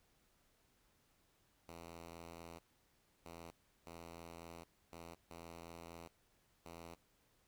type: tone bursts at uneven times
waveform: 5% pulse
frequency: 84.1 Hz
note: E2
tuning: 35 cents sharp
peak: -40 dBFS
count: 6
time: 1.68-2.59 / 3.25-3.51 / 3.86-4.64 / 4.92-5.15 / 5.3-6.08 / 6.65-6.95 s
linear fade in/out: 10 ms
effects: pink hiss -75 dBFS RMS until 7.47 s